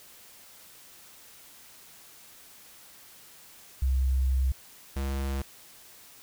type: tone pair in turn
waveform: sine / square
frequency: 65.41 / 68.07 Hz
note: C2 / C#2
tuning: 0 / -31 cents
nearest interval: minor second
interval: 69 cents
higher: second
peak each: -22 / -29 dBFS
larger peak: first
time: 3.82-4.52 / 4.96-5.42 s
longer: first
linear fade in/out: 5 ms
effects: white hiss -52 dBFS RMS until 6.22 s